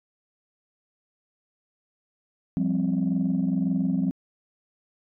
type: chord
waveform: sine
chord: F suspended second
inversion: none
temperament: just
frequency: 174.61 / 196.44 / 261.9 Hz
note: F3 / G3 / C4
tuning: 0 / +4 / +2 cents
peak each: -25 dBFS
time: 2.57-4.11 s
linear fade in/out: 0 ms
effects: tanh soft clip ceiling -16 dBFS